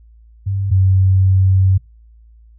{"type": "tone pair in turn", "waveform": "sine", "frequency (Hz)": [98, 94.83], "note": ["G2", "F#2"], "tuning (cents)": [0, 43], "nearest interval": "minor second", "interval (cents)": 57, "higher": "first", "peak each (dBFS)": [-16, -9], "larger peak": "second", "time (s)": [[0.46, 0.71], [0.71, 1.78]], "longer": "second", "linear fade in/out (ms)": 10, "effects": ["noise-tail reverb RT60 0.2 s tail -21 dB re dry", "added 56 Hz sine -42 dBFS peak until 2.58 s"]}